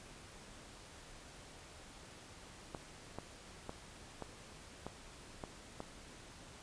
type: clicks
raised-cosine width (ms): 1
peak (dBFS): -28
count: 7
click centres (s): 2.748 / 3.186 / 3.694 / 4.223 / 4.866 / 5.438 / 5.804
effects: pink hiss -55 dBFS RMS until 6.62 s + resampled to 22050 Hz